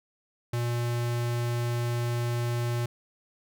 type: tone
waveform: square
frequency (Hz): 119.5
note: A#2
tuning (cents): +43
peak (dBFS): -27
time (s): 0.53-2.86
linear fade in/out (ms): 5
effects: none